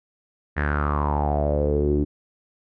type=tone with low-pass filter sweep; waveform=sawtooth; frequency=73.42 Hz; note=D2; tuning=in tune; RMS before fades=-22 dBFS; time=0.56-2.05 s; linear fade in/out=20 ms; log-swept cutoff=1800 to 310 Hz; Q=6.9; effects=none